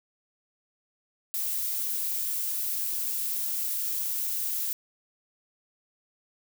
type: noise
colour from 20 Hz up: violet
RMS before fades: -30 dBFS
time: 1.34-4.73 s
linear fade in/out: 0 ms
effects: none